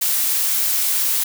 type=noise; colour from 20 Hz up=blue; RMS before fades=-19 dBFS; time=0.01-1.24 s; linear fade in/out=10 ms; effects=none